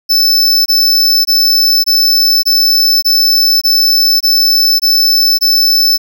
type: tone bursts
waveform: square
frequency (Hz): 5274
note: E8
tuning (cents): 0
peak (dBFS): -7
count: 10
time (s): 0.09-5.979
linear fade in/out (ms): 20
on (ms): 570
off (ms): 21
effects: none